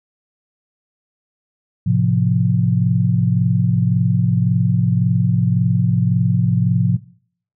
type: chord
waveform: sine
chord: F major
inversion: first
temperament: just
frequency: 109.13 / 130.96 / 174.61 Hz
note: A2 / C3 / F3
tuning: -14 / +2 / 0 cents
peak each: -17 dBFS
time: 1.86-6.97 s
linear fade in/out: 10 ms
effects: noise-tail reverb RT60 0.6 s tail -21 dB re dry